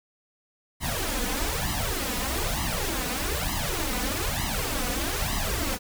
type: noise with flanger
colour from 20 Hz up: pink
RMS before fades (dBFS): -28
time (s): 0.8-5.79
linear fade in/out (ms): 50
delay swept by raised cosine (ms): 0.99 to 4.09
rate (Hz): 1.1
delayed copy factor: +0.95
effects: none